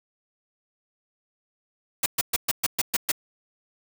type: noise bursts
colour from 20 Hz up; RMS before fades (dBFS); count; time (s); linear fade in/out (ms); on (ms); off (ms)
white; -23; 8; 2.03-3.118; 5; 31; 120
effects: none